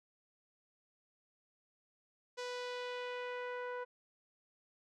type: tone with low-pass filter sweep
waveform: sawtooth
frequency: 493.9 Hz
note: B4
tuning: in tune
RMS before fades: -42 dBFS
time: 2.37-3.85 s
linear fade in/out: 20 ms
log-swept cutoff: 5800 to 1400 Hz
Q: 1.4
effects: none